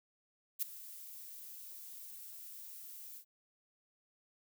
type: noise with ADSR envelope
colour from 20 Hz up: violet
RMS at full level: -32 dBFS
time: 0.59-3.25 s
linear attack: 35 ms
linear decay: 4 ms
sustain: -18 dB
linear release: 81 ms
effects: none